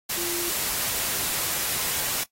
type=tone in noise; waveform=sine; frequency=345.7 Hz; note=F4; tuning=18 cents flat; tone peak=-31 dBFS; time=0.17-0.5 s; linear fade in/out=10 ms; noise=white; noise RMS=-27 dBFS; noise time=0.09-2.24 s; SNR=-7 dB; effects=noise-tail reverb RT60 0.1 s tail -19 dB re dry + AAC 48 kbps